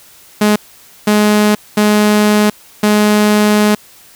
sawtooth tone bursts at uneven times, 210 Hz, G#3, 19 cents sharp, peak -4 dBFS, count 4, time 0.41-0.56 / 1.07-1.55 / 1.77-2.5 / 2.83-3.75 s, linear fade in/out 5 ms, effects white hiss -42 dBFS RMS until 4.15 s

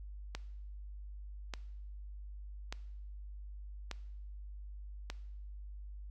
click train, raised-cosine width 0.2 ms, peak -22 dBFS, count 5, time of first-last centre 0.35-5.101 s, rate 0.842 Hz, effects noise-tail reverb RT60 0.8 s tail -19 dB re dry + added 50 Hz sine -44 dBFS peak until 6.1 s

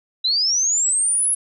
sine linear sweep, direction up, 3880 to 10700 Hz, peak -16 dBFS, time 0.24-1.35 s, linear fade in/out 10 ms, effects none

